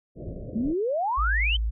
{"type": "low-pass noise", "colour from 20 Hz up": "pink", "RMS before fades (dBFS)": -36, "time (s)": [0.15, 0.75], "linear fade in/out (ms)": 50, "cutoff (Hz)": 650, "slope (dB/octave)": 96}
{"type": "exponential sweep", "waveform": "sine", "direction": "up", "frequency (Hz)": [207.7, 3173], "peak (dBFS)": -23, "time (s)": [0.55, 1.57], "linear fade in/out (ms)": 10}
{"type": "tone", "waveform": "sine", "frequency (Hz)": 55, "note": "A1", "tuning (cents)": 0, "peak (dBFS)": -23, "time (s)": [1.17, 1.71], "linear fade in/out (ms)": 20}
{"effects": []}